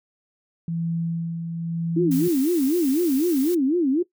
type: tone with tremolo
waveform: sine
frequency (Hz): 166.8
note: E3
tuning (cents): +21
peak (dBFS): -22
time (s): 0.68-2.28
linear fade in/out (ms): 2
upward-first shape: sine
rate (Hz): 0.96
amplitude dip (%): 45
type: tone with vibrato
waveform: sine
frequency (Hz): 305.8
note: D#4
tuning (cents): -30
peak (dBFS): -17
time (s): 1.96-4.03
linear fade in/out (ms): 10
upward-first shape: sine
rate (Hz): 4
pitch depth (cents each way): 280
type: noise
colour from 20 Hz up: blue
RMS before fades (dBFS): -35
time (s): 2.11-3.55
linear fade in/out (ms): 5
effects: noise-tail reverb RT60 0.1 s tail -18 dB re dry